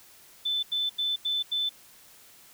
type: tone bursts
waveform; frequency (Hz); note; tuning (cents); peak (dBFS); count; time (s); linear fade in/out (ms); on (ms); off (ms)
sine; 3520; A7; 0; -25; 5; 0.45-1.694; 10; 180; 86
effects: white hiss -54 dBFS RMS until 2.53 s